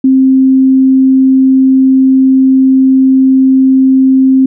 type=tone; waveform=sine; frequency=263.8 Hz; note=C4; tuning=14 cents sharp; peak=-3 dBFS; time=0.04-4.46 s; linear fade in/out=5 ms; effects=none